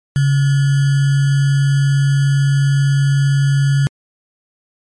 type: tone with sample-and-hold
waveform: sine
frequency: 138.9 Hz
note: C#3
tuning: 4 cents sharp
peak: -10 dBFS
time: 0.16-3.87 s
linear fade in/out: 0 ms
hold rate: 1575 Hz
effects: MP3 48 kbps